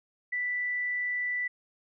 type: tone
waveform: sine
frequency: 1975.5 Hz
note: B6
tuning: in tune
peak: -28 dBFS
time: 0.32-1.48 s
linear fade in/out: 10 ms
effects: none